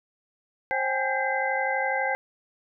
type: tone cluster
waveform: sine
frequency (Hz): 531 / 781 / 833 / 1582 / 2045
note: C5 / G5 / G#5 / G6 / C7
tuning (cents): +25 / -7 / +5 / +15 / -40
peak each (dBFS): -30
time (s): 0.71-2.15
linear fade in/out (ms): 0
effects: none